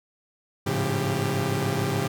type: tone cluster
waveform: sawtooth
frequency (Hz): 101.2 / 108.1 / 138.1 / 171.8 / 394.7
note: G#2 / A2 / C#3 / F3 / G4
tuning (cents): -44 / -30 / -6 / -28 / +12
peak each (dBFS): -30 / -26 / -24 / -27 / -26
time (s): 0.66-2.08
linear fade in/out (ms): 10
effects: none